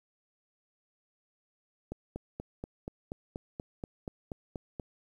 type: click train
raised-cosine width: 2 ms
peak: -24 dBFS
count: 13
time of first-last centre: 1.92-4.798 s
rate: 4.17 Hz
effects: 10-bit